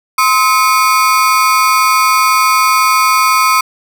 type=ring-modulated tone; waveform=35% pulse; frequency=1162 Hz; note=D6; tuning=19 cents flat; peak=-3 dBFS; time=0.18-3.61 s; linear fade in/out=5 ms; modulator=120 Hz; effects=none